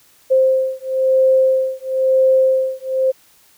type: beating tone pair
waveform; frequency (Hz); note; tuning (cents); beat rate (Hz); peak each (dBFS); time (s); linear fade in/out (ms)
sine; 524 / 525; C5 / C5; +2 / +6; 1; -15; 0.3-3.12; 20
effects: white hiss -52 dBFS RMS until 3.57 s